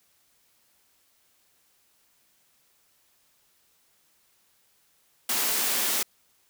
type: high-pass noise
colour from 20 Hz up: white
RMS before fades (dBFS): -26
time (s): 5.29-6.03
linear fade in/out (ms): 5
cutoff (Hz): 190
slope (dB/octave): 96
effects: white hiss -66 dBFS RMS until 6.49 s